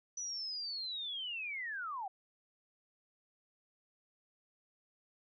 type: linear sweep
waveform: sine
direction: down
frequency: 5980 to 731 Hz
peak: -38 dBFS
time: 0.17-2.08 s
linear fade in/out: 5 ms
effects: none